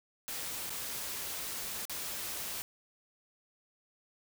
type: noise with dropouts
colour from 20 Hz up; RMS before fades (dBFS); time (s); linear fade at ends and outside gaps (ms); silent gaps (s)
white; -39; 0.28-2.62; 0; 0.696-0.704 / 1.853-1.896
effects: none